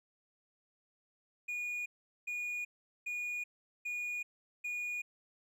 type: tone bursts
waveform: triangle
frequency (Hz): 2447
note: D#7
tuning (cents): -29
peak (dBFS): -34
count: 5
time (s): 1.48-5.02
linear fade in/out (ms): 10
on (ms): 380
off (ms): 410
effects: none